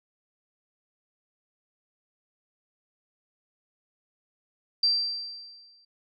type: tone with exponential decay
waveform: sine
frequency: 4700 Hz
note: D8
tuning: 1 cent sharp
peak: -18 dBFS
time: 4.83-5.85 s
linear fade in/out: 5 ms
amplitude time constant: 220 ms
effects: none